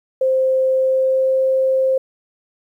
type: tone with pitch glide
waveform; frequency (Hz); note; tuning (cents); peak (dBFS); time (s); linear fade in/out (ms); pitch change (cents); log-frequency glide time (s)
sine; 523.3 to 526.6; C5 to C5; 0 to +11; -13; 0.21-1.98; 5; +11; 0.69-1.42
effects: 9-bit